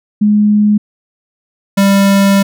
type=tone pair in turn; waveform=sine / square; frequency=209.2 / 197.46 Hz; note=G#3 / G3; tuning=+13 / +13 cents; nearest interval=minor second; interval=100 cents; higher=first; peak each=-6 / -7 dBFS; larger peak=first; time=0.21-0.78 / 1.77-2.43 s; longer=second; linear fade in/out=10 ms; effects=none